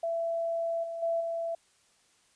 sine tone with level steps, 668 Hz, E5, 23 cents sharp, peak -28 / -34 / -26 / -30 dBFS, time 0.03-1.55 s, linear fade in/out 5 ms, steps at 0.83 / 1.02 / 1.2 s, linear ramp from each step 10 ms, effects white hiss -66 dBFS RMS until 2.35 s + resampled to 22050 Hz

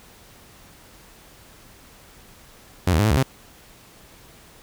sawtooth tone with pitch steps, 91.1 / 78.7 / 104.1 / 109.6 / 71.3 / 132.8 Hz, F#2 / D#2 / G#2 / A2 / C#2 / C3, -26 / +20 / +5 / -6 / +49 / +26 cents, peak -12 dBFS, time 2.87-3.23 s, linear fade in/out 5 ms, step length 60 ms, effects pink hiss -49 dBFS RMS until 4.62 s

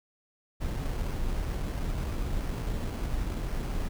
brown noise with sample-and-hold, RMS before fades -31 dBFS, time 0.6-3.89 s, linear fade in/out 20 ms, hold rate 3675 Hz, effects none

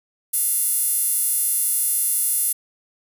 sawtooth tone with high-pass filter, 698 Hz, F5, 1 cent flat, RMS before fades -21 dBFS, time 0.33-2.53 s, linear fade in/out 10 ms, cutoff 11000 Hz, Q 3.6, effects none

